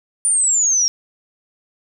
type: exponential sweep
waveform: sine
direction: down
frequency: 9397 to 5540 Hz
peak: -13 dBFS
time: 0.25-0.88 s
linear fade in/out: 0 ms
effects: none